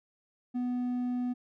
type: tone with hard clipping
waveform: sine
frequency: 247.2 Hz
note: B3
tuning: 2 cents sharp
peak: -30 dBFS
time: 0.54-1.34 s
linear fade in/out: 20 ms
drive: 3 dB
effects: none